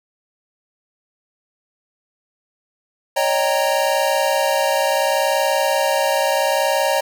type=chord; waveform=square; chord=Eb dominant seventh; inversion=third; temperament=equal with one note detuned; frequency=554.4 / 615.1 / 784 / 932.3 Hz; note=Db5 / Eb5 / G5 / Bb5; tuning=0 / -20 / 0 / 0 cents; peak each=-21 / -22 / -24 / -23 dBFS; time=3.16-7.01 s; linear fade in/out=10 ms; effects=none